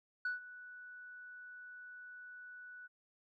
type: tone with ADSR envelope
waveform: sine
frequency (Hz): 1480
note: F#6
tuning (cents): 0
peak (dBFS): -31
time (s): 0.25-2.88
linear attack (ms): 4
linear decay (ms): 140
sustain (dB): -18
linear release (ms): 24
effects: tanh soft clip ceiling -32 dBFS